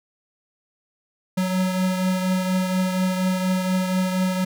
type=beating tone pair; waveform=square; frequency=185 / 189.2 Hz; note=F#3 / F#3; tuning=0 / +39 cents; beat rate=4.2 Hz; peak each=-21 / -30 dBFS; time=1.37-4.45 s; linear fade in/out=10 ms; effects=none